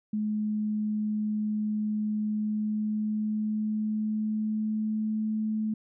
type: tone with pitch glide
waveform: sine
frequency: 212.5 to 216.6 Hz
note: G#3 to A3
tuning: +40 to -27 cents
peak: -26 dBFS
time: 0.13-5.74 s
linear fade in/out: 5 ms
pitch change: +33 cents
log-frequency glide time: 2.27-5.29 s
effects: none